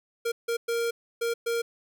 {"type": "tone bursts at uneven times", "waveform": "square", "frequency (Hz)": 466.2, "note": "A#4", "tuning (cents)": 0, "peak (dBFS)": -26, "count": 5, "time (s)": [[0.25, 0.32], [0.48, 0.57], [0.68, 0.91], [1.21, 1.34], [1.46, 1.62]], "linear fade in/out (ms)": 10, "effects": []}